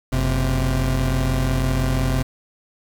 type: tone pair together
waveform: 30% pulse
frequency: 46 / 130.1 Hz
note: F#1 / C3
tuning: -9 / -9 cents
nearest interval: octave + tritone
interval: 1800 cents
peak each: -18 dBFS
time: 0.12-2.23 s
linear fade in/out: 10 ms
effects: 7-bit